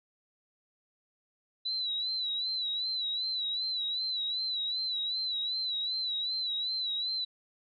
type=tone with vibrato; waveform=sine; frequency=3962 Hz; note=B7; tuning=5 cents sharp; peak=-30 dBFS; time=1.65-7.25 s; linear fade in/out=10 ms; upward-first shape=sine; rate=2.6 Hz; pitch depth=70 cents each way; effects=none